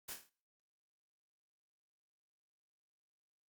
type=noise with echo; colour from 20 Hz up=white; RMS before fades=-45 dBFS; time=0.08-0.14 s; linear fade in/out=10 ms; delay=26 ms; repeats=6; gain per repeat=-5 dB; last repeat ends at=0.296 s; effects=noise-tail reverb RT60 0.5 s tail -24 dB re dry + Opus 48 kbps